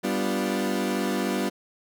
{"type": "chord", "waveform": "30% pulse", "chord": "G dominant seventh", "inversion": "none", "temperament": "equal", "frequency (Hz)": [196, 246.9, 293.7, 349.2], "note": ["G3", "B3", "D4", "F4"], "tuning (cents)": [0, 0, 0, 0], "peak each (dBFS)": [-26, -27, -29, -28], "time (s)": [0.03, 1.5], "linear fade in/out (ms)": 20, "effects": []}